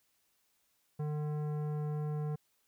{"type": "tone with tanh clipping", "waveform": "triangle", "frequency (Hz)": 150.1, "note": "D3", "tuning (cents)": 38, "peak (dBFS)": -35, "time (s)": [0.99, 2.36], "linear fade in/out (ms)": 10, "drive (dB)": 18, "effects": ["white hiss -75 dBFS RMS until 2.67 s"]}